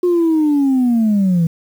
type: linear sweep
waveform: sine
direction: down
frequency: 360.9 to 160.9 Hz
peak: -9 dBFS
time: 0.03-1.47 s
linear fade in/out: 5 ms
effects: tanh soft clip ceiling -9 dBFS + 7-bit